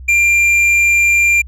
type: tone with tanh clipping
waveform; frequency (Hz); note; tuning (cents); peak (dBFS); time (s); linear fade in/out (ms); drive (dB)
triangle; 2383; D7; +25; -10; 0.08-1.42; 10; 11
effects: added 64 Hz sine -29 dBFS peak until 1.47 s